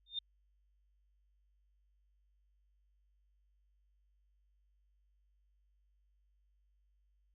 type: tone with exponential growth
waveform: sine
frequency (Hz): 3631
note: A#7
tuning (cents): -46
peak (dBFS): -32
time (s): 0.06-0.19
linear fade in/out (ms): 5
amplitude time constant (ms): 28
effects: added 50 Hz sine -70 dBFS peak until 7.34 s